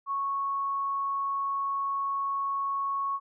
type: tone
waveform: sine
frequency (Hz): 1105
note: C#6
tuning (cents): -6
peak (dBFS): -27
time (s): 0.06-3.2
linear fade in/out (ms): 50
effects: none